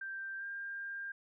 sine tone with pitch glide, 1574 to 1598.7 Hz, G6 to G6, +7 to +34 cents, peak -39 dBFS, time 0.01-1.12 s, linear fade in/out 5 ms, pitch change +27 cents, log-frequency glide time 0.38-0.44 s, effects none

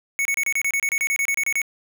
square tone bursts, 2217 Hz, C#7, in tune, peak -20 dBFS, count 16, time 0.19-1.617 s, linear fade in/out 0 ms, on 62 ms, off 29 ms, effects none

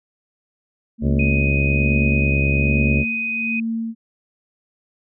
sine tone with tremolo, 226.9 Hz, A#3, 47 cents flat, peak -20 dBFS, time 0.98-3.95 s, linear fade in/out 50 ms, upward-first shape sine, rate 1.2 Hz, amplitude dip 75%
harmonic tone, 69.3 Hz, C#2, in tune, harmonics 1 / 2 / 3 / 4 / 5 / 6 / 7 / 8 / 9, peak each -19 / -20 / -28 / -29 / -31 / -32 / -37 / -33 / -37 dBFS, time 1.01-3.05 s, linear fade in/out 50 ms
sine tone, 2500 Hz, D#7, 8 cents sharp, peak -21 dBFS, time 1.19-3.6 s, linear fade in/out 5 ms
effects none

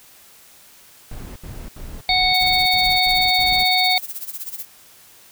brown noise bursts, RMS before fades -33 dBFS, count 8, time 1.11-3.635 s, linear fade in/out 2 ms, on 250 ms, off 75 ms
harmonic tone, 740 Hz, F#5, in tune, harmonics 1 / 3 / 5 / 6, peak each -20 / -20 / -20 / -20 dBFS, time 2.09-3.98 s, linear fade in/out 2 ms
violet noise with tremolo, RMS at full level -28 dBFS, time 2.34-4.65 s, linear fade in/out 2 ms, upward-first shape sine, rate 16 Hz, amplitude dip 85%
effects white hiss -48 dBFS RMS until 5.31 s

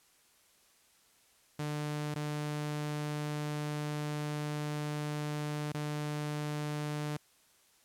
sawtooth tone with dropouts, 149.2 Hz, D3, 28 cents sharp, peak -30 dBFS, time 1.59-7.17 s, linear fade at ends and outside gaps 5 ms, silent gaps 2.144-2.157 / 5.722-5.743 s, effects white hiss -66 dBFS RMS until 7.84 s + low-pass 12000 Hz 12 dB/octave

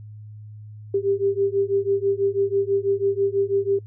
sine beating tone pair, 392.8 / 398.9 Hz, G4 / G4, +4 / +30 cents, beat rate 6.1 Hz, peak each -22 dBFS, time 0.94-3.79 s, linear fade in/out 5 ms, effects noise-tail reverb RT60 0.1 s tail -21 dB re dry + added 106 Hz sine -37 dBFS peak until 3.86 s

